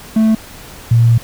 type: tone pair in turn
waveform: triangle / sine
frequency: 220 / 116.54 Hz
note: A3 / A#2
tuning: 0 / 0 cents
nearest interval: major seventh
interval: 1100 cents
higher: first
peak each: -6 dBFS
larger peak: neither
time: 0.16-0.35 / 0.91-1.18 s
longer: second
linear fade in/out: 5 ms
effects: pink hiss -35 dBFS RMS until 1.23 s